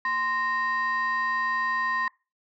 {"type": "tone pair together", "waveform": "sine", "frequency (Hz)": [1040.9, 1853], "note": ["C6", "A#6"], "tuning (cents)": [-9, -11], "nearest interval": "minor seventh", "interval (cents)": 998, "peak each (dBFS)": [-25, -25], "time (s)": [0.05, 2.08], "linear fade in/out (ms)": 2, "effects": ["noise-tail reverb RT60 0.3 s tail -25 dB re dry", "tanh soft clip ceiling -20 dBFS"]}